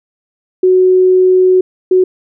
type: tone bursts at uneven times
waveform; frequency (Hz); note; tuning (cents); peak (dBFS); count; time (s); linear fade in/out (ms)
sine; 370; F#4; 0; -5; 2; 0.63-1.61 / 1.91-2.04; 5
effects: none